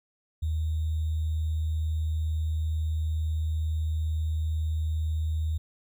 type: tone with sample-and-hold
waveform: sine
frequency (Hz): 78.9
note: D#2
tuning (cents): +25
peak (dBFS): -25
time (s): 0.42-5.58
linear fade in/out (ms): 10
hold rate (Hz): 3675
effects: none